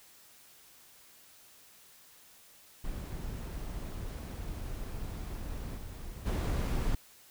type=noise with level steps; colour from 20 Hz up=brown; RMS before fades=-39 / -43 / -30 dBFS; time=2.84-6.95 s; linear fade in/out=5 ms; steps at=5.76 / 6.25 s; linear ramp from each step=20 ms; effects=white hiss -58 dBFS RMS until 7.3 s